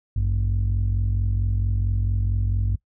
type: tone pair together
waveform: sine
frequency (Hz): 53.53 / 98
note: A1 / G2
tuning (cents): -47 / 0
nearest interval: minor seventh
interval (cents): 1047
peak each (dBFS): -20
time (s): 0.16-2.76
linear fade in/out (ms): 5
effects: noise-tail reverb RT60 0.1 s tail -23 dB re dry + tanh soft clip ceiling -16 dBFS